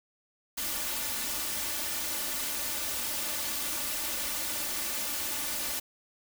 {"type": "noise with comb filter", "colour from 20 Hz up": "white", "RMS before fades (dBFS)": -33, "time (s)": [0.57, 5.8], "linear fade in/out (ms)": 10, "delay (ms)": 3.4, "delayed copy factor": 0.65, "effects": []}